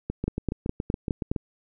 two click trains, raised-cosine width 3 ms, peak -15 / -12 dBFS, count 10 / 6, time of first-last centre 0.1-1.362 / 0.28-1.315 s, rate 7.13 / 4.83 Hz, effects none

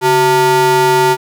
square ring-modulated tone, 260 Hz, C4, 11 cents flat, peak -6 dBFS, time 0.01-1.17 s, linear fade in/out 50 ms, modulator 638 Hz, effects none

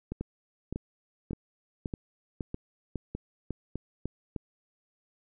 two click trains, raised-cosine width 3 ms, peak -20 / -21 dBFS, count 8 / 8, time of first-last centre 0.21-4.056 / 0.12-4.362 s, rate 1.82 / 1.65 Hz, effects none

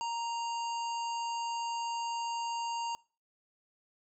harmonic tone, 932.3 Hz, A#5, in tune, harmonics 1 / 3 / 5 / 7 / 8, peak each -33 / -43 / -47 / -50 / -51 dBFS, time 0.01-2.95 s, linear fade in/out 0 ms, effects noise-tail reverb RT60 0.4 s tail -25 dB re dry

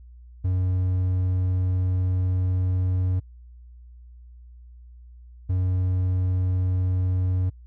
triangle tone pair in turn, 92 / 92 Hz, F#2 / F#2, -9 / -9 cents, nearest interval unison, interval 0 cents, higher neither, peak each -18 dBFS, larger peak neither, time 0.44-3.2 / 5.49-7.5 s, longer first, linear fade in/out 10 ms, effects added 60 Hz sine -43 dBFS peak until 7.66 s

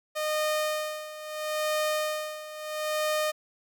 sawtooth tone with tremolo, 613 Hz, D#5, 26 cents flat, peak -21 dBFS, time 0.15-3.32 s, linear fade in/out 20 ms, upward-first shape sine, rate 0.75 Hz, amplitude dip 80%, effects none

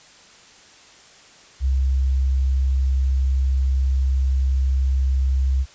sine tone, 66.2 Hz, C2, 21 cents sharp, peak -16 dBFS, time 1.6-5.66 s, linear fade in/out 50 ms, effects white hiss -48 dBFS RMS until 5.74 s + resampled to 16000 Hz

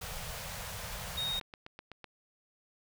pink band-stop noise, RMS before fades -41 dBFS, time 0.01-1.4 s, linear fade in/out 10 ms, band 190 to 470 Hz, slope 48 dB/octave
click train, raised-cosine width 0.3 ms, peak -29 dBFS, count 8, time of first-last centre 1.16-2.043 s, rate 7.93 Hz
sine tone, 3729 Hz, A#7, in tune, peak -32 dBFS, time 1.17-1.4 s, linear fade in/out 10 ms
effects none

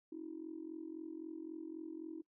sine tone with amplitude modulation, 321.5 Hz, E4, 43 cents flat, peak -39 dBFS, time 0.12-2.22 s, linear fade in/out 5 ms, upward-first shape sine, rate 43.8 Hz, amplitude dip 90%, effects noise-tail reverb RT60 0.1 s tail -22 dB re dry + tanh soft clip ceiling -35 dBFS

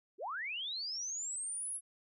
sine linear sweep, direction up, 311.1 to 10990 Hz, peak -37 dBFS, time 0.18-1.81 s, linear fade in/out 50 ms, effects none

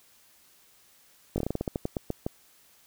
slowing click train, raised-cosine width 2 ms, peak -15 dBFS, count 14, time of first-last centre 1.36-2.265 s, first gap 20 ms, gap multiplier 1.19, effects white hiss -60 dBFS RMS until 2.86 s

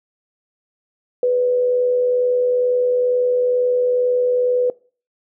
sine tone with amplitude modulation, 496 Hz, B4, 7 cents sharp, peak -12 dBFS, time 1.23-4.7 s, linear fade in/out 2 ms, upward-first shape sine, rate 82.2 Hz, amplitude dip 30%, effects noise-tail reverb RT60 0.4 s tail -22 dB re dry

